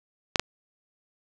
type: clicks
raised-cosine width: 0.2 ms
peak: -4 dBFS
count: 2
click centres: 0.358 / 0.396 s
effects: none